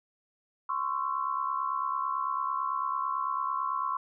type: tone cluster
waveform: sine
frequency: 1036 / 1105 / 1331 Hz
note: C6 / C#6 / E6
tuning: -17 / -6 / +16 cents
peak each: -32 / -31 / -37 dBFS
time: 0.69-3.97 s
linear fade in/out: 5 ms
effects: none